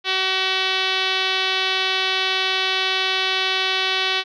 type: tone with low-pass filter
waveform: 5% pulse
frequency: 378.3 Hz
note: F#4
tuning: 38 cents sharp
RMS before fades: -21 dBFS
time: 0.04-4.24 s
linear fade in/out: 50 ms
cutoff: 3600 Hz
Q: 2.3
effects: none